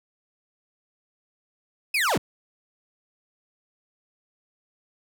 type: linear sweep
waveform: 35% pulse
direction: down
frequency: 2637 to 62.5 Hz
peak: -19 dBFS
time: 1.94-2.18 s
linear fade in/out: 5 ms
effects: none